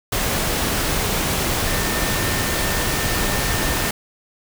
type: tone in noise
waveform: sine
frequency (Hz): 1805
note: A6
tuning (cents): +44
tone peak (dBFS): -30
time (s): 1.67-3.9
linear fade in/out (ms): 5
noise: pink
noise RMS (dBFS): -21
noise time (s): 0.12-3.91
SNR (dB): -12
effects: none